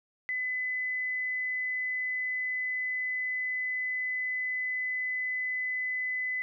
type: tone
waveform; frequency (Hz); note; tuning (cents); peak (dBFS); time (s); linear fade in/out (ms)
sine; 2011; B6; +31; -29; 0.29-6.42; 0
effects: none